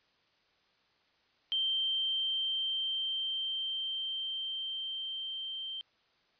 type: tone with level ramp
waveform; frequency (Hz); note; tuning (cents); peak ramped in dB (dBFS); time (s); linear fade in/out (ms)
sine; 3136; G7; 0; -28 to -37; 1.52-5.81; 0
effects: white hiss -70 dBFS RMS until 6.39 s + resampled to 11025 Hz